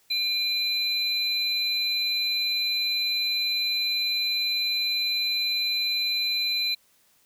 triangle tone pair together, 2402 / 4040 Hz, D7 / B7, +38 / +39 cents, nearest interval major sixth, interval 901 cents, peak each -29 / -23 dBFS, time 0.1-6.75 s, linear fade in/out 10 ms, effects white hiss -63 dBFS RMS until 7.25 s

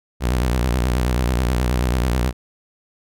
sawtooth tone with vibrato, 61.74 Hz, B1, in tune, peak -13 dBFS, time 0.2-2.33 s, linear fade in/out 50 ms, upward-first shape sine, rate 9.3 Hz, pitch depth 130 cents each way, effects none

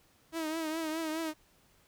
sawtooth tone with vibrato, 319.1 Hz, D#4, 44 cents sharp, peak -29 dBFS, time 0.32-1.34 s, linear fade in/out 50 ms, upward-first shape triangle, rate 4.8 Hz, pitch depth 70 cents each way, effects pink hiss -66 dBFS RMS until 1.87 s

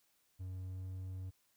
triangle tone with pitch glide, 92.5 to 93.25 Hz, F#2 to F#2, 0 to +14 cents, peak -39 dBFS, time 0.39-1.31 s, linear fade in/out 20 ms, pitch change +14 cents, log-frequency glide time 0.61-0.85 s, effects white hiss -75 dBFS RMS until 1.56 s

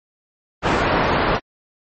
white low-pass noise, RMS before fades -18 dBFS, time 0.62-1.4 s, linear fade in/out 50 ms, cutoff 1200 Hz, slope 12 dB/octave, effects MP3 32 kbps

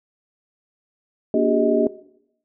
sine tone cluster, 236.7 / 290.2 / 373.4 / 407.6 / 628 Hz, A#3 / D4 / F#4 / G#4 / D#5, +27 / -21 / +16 / -32 / +16 cents, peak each -22 dBFS, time 1.34-1.87 s, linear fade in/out 2 ms, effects noise-tail reverb RT60 0.8 s tail -20 dB re dry

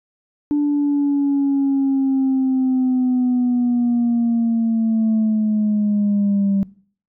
sine linear sweep, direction down, 293.7 to 196 Hz, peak -13 dBFS, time 0.51-6.63 s, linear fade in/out 0 ms, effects noise-tail reverb RT60 0.5 s tail -22 dB re dry + tanh soft clip ceiling -12 dBFS

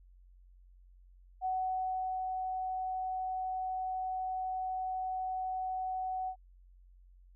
sine tone with ADSR envelope, 748 Hz, F#5, 19 cents sharp, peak -30 dBFS, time 1.41-6.36 s, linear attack 42 ms, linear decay 760 ms, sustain -3 dB, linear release 80 ms, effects added 45 Hz sine -56 dBFS peak until 7.35 s

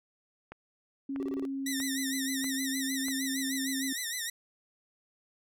click train, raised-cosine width 0.5 ms, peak -28 dBFS, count 5, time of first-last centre 0.52-3.084 s, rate 1.56 Hz
sine tone with pitch glide, 273.8 to 267.9 Hz, C#4 to C4, -21 to +41 cents, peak -32 dBFS, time 1.09-3.93 s, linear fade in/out 5 ms, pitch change -38 cents, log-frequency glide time 1.28-2.13 s
triangle tone bursts, 383.3 Hz, G4, 39 cents flat, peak -32 dBFS, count 5, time 1.2-1.452 s, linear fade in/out 0 ms, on 28 ms, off 28 ms
10% pulse tone with vibrato, 1900 Hz, A#6, 33 cents sharp, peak -24 dBFS, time 1.66-4.3 s, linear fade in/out 5 ms, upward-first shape sine, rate 6.5 Hz, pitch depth 110 cents each way
effects none

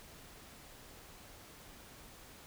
silence, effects pink hiss -55 dBFS RMS until 2.46 s

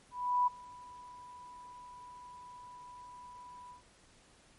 sine tone with ADSR envelope, 987 Hz, B5, 1 cent flat, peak -24 dBFS, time 0.11-3.83 s, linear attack 360 ms, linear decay 14 ms, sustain -24 dB, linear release 120 ms, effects pink hiss -63 dBFS RMS until 4.58 s + MP3 48 kbps

